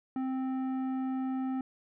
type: tone with tanh clipping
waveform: sine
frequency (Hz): 261.6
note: C4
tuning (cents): 0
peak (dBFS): -32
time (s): 0.16-1.61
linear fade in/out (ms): 2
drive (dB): 11
effects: none